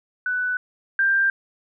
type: tone pair in turn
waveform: sine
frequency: 1492 / 1584.7 Hz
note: F#6 / G6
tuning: +14 / +18 cents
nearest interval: minor second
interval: 104 cents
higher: second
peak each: -21 / -16 dBFS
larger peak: second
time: 0.26-0.57 / 0.99-1.3 s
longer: neither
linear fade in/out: 2 ms
effects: none